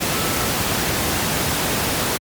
sine tone in noise, 1318.5 Hz, E6, in tune, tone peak -31 dBFS, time 0.12-0.49 s, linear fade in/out 20 ms, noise pink, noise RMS -20 dBFS, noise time 0-2.18 s, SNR -14 dB, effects high-pass 80 Hz 12 dB/octave + MP3 96 kbps

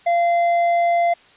triangle tone with hard clipping, 689 Hz, F5, 24 cents flat, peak -16 dBFS, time 0.06-1.14 s, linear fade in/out 10 ms, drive 9 dB, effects white hiss -50 dBFS RMS until 1.36 s + resampled to 8000 Hz

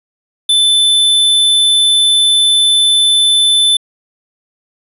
square tone, 3520 Hz, A7, in tune, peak -8 dBFS, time 0.49-3.77 s, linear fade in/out 5 ms, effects resampled to 32000 Hz

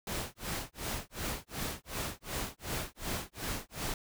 pink noise with tremolo, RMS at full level -35 dBFS, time 0.07-3.94 s, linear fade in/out 2 ms, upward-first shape sine, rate 2.7 Hz, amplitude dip 100%, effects none

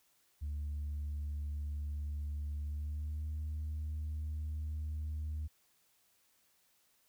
sine tone with pitch glide, 73.42 to 76.49 Hz, D2 to D#2, 0 to -29 cents, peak -34 dBFS, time 0.41-5.48 s, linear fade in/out 20 ms, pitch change +71 cents, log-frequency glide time 2.62-3.26 s, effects tanh soft clip ceiling -34 dBFS + white hiss -72 dBFS RMS until 7.08 s

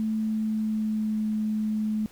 sine tone with pitch glide, 218.5 to 215.1 Hz, A3 to A3, -12 to -39 cents, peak -24 dBFS, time 0-2.06 s, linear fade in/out 0 ms, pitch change -27 cents, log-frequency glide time 0.18-1.26 s, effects pink hiss -54 dBFS RMS until 2.11 s

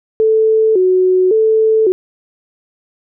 sine tone with vibrato, 403.3 Hz, G4, 49 cents sharp, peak -8 dBFS, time 0.2-1.92 s, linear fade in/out 0 ms, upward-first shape square, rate 0.9 Hz, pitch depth 150 cents each way, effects none

